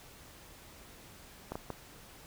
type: clicks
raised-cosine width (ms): 1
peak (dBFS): -23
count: 3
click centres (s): 1.52 / 1.555 / 1.703
effects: pink hiss -54 dBFS RMS until 2.26 s